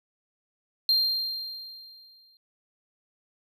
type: tone with exponential decay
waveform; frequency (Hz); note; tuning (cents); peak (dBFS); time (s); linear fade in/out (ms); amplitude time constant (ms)
triangle; 4186; C8; 0; -17; 0.89-2.37; 1; 320
effects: none